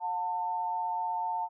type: tone pair together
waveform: sine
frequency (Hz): 720 / 896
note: F#5 / A5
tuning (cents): -47 / +31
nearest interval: major third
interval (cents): 378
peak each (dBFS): -36 / -30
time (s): 0-1.49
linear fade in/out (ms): 50
effects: none